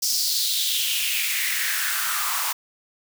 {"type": "noise with high-pass filter sweep", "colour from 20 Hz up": "white", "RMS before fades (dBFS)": -24, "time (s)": [0.02, 2.53], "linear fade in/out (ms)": 10, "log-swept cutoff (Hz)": [5400, 970], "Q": 4, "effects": []}